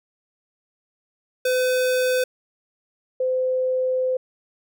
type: tone pair in turn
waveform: square / sine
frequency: 507 / 513.2 Hz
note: B4 / C5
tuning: +45 / -34 cents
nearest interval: unison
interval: 21 cents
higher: second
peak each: -19 dBFS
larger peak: neither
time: 1.45-2.24 / 3.2-4.17 s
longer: second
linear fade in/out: 5 ms
effects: none